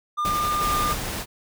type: tone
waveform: triangle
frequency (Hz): 1204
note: D6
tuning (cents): +43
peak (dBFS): -20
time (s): 0.17-0.94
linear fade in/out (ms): 20
type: noise with tremolo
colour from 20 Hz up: pink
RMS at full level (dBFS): -29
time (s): 0.25-0.95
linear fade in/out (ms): 0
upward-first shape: sine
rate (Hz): 11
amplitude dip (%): 25
type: noise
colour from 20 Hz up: pink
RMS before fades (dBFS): -30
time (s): 0.59-1.26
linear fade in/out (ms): 50
effects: none